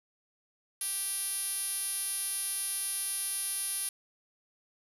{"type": "tone with band-pass filter", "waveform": "5% pulse", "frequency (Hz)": 392, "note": "G4", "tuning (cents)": 0, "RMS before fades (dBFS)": -34, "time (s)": [0.81, 3.89], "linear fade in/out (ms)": 2, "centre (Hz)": 10000, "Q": 5.2, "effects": []}